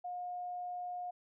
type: tone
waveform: sine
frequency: 716 Hz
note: F5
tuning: 43 cents sharp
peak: -38 dBFS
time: 0.04-1.11 s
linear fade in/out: 10 ms
effects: none